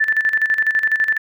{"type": "tone with tremolo", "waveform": "sine", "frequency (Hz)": 1760, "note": "A6", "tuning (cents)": 0, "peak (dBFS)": -12, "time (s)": [0, 1.18], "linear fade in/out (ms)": 10, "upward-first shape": "square", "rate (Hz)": 12, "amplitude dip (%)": 70, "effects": []}